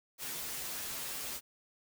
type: noise with comb filter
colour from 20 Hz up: white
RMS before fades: -40 dBFS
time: 0.18-1.41 s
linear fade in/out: 50 ms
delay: 10 ms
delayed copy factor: -0.8
effects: none